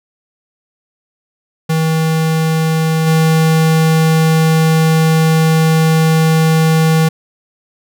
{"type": "tone with level steps", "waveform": "square", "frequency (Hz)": 160, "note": "D#3", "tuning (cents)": 49, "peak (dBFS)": [-12, -9], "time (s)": [1.69, 7.09], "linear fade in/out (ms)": 10, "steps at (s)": 3.06, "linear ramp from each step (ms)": 20, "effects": []}